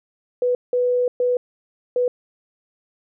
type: tone bursts at uneven times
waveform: sine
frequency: 493.9 Hz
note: B4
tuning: in tune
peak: -16 dBFS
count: 4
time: 0.42-0.55 / 0.73-1.08 / 1.2-1.37 / 1.96-2.08 s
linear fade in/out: 2 ms
effects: none